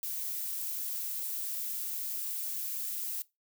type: noise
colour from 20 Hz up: violet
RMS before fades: -36 dBFS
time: 0.03-3.22 s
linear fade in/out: 0 ms
effects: noise-tail reverb RT60 0.2 s tail -20 dB re dry